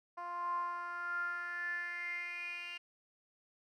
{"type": "tone with band-pass filter sweep", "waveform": "10% pulse", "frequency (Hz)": 349.2, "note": "F4", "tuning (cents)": 0, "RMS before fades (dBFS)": -40, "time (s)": [0.17, 2.78], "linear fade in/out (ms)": 10, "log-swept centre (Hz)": [890, 2800], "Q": 9.6, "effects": []}